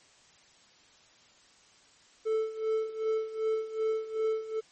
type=tone with tremolo; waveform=triangle; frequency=440 Hz; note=A4; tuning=in tune; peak=-23 dBFS; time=2.25-4.61 s; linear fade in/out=20 ms; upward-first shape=sine; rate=2.6 Hz; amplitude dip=80%; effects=white hiss -60 dBFS RMS until 4.71 s + MP3 32 kbps